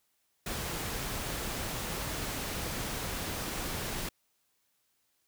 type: noise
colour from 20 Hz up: pink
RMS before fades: -36 dBFS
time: 0.46-4.09 s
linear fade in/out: 5 ms
effects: white hiss -75 dBFS RMS until 5.27 s